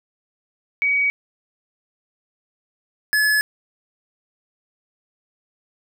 sine / square tone pair in turn, 2262 / 1709.3 Hz, C#7 / G#6, +34 / +49 cents, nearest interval perfect fourth, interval 485 cents, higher first, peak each -16 dBFS, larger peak neither, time 0.82-1.1 / 3.13-3.41 s, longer neither, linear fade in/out 0 ms, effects none

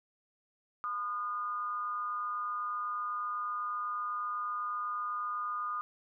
sine tone with amplitude modulation, 1222 Hz, D#6, 32 cents flat, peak -30 dBFS, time 0.84-5.81 s, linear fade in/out 0 ms, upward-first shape sine, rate 208 Hz, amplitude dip 60%, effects none

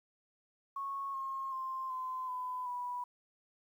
sine tone with pitch steps, 1100 / 1075.5 / 1051.5 / 1028.1 / 1005.2 / 982.8 Hz, C#6 / C6 / C6 / C6 / B5 / B5, -14 / +47 / +8 / -31 / +30 / -9 cents, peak -36 dBFS, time 0.76-3.04 s, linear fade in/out 5 ms, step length 380 ms, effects 11-bit

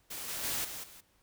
white noise with level steps, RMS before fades -41 / -38 / -34 / -42 / -53 dBFS, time 0.1-1.01 s, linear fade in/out 10 ms, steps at 0.28 / 0.43 / 0.64 / 0.83 s, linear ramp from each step 10 ms, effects pink hiss -69 dBFS RMS until 1.22 s

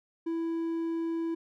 triangle tone, 330.6 Hz, E4, 5 cents sharp, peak -27 dBFS, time 0.26-1.35 s, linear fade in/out 10 ms, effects none

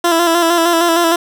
15% pulse tone with vibrato, 337.7 Hz, E4, 42 cents sharp, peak -4 dBFS, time 0.04-1.16 s, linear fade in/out 5 ms, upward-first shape square, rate 6.5 Hz, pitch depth 38 cents each way, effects none

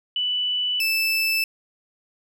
sine / 30% pulse tone pair in turn, 2975 / 2637 Hz, F#7 / E7, +9 / 0 cents, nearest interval major second, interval 209 cents, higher first, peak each -21 / -17 dBFS, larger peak second, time 0.16-0.8 / 0.8-1.44 s, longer neither, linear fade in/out 2 ms, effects none

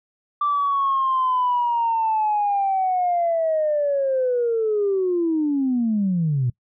sine linear sweep, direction down, 1174.7 to 117.4 Hz, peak -17 dBFS, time 0.41-6.5 s, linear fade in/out 5 ms, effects noise-tail reverb RT60 0.1 s tail -24 dB re dry + tanh soft clip ceiling -13 dBFS

